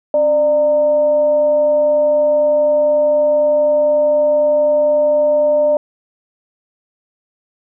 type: tone with frequency modulation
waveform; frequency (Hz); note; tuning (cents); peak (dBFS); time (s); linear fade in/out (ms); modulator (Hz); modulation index
sine; 596; D5; +25; -10; 0.14-5.77; 2; 323; 0.25
effects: none